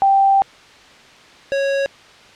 sine / square tone pair in turn, 784 / 551.8 Hz, G5 / C#5, 0 / -8 cents, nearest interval tritone, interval 608 cents, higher first, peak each -10 / -17 dBFS, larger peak first, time 0.02-0.42 / 1.52-1.86 s, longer first, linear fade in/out 0 ms, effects white hiss -44 dBFS RMS until 2.35 s + low-pass 4000 Hz 12 dB/octave

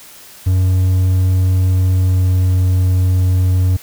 triangle tone with pitch glide, 92.5 to 91.86 Hz, F#2 to F#2, 0 to -12 cents, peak -8 dBFS, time 0.46-3.77 s, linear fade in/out 10 ms, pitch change -12 cents, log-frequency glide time 2-2.36 s, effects white hiss -39 dBFS RMS until 3.82 s

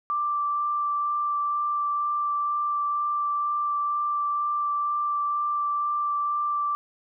sine tone with vibrato, 1174.7 Hz, D6, in tune, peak -23 dBFS, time 0.1-6.75 s, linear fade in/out 0 ms, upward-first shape sine, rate 2.1 Hz, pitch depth 8 cents each way, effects none

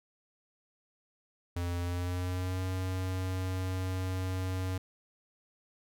square tone with pitch glide, 87.31 to 93.04 Hz, F2 to F#2, 0 to +10 cents, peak -32 dBFS, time 1.56-4.78 s, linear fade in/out 5 ms, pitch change +110 cents, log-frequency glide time 1.8-2.62 s, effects none

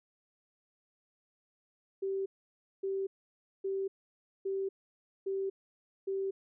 sine tone bursts, 388 Hz, G4, 18 cents flat, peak -31 dBFS, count 6, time 2.02-6.31 s, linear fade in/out 10 ms, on 240 ms, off 570 ms, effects none

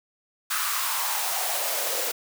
white noise with high-pass filter sweep, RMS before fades -27 dBFS, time 0.5-2.12 s, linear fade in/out 10 ms, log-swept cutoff 1300 to 470 Hz, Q 4, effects none

